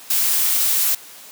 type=noise; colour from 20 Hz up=blue; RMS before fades=-18 dBFS; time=0.1-0.95 s; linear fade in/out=5 ms; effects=white hiss -41 dBFS RMS until 1.31 s + high-pass 200 Hz 12 dB/octave